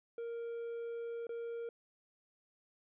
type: tone with dropouts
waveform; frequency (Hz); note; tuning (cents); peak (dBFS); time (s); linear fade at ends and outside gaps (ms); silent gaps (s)
triangle; 466.2; A#4; 0; -37; 0.18-1.69; 2; 1.269-1.292
effects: resampled to 8000 Hz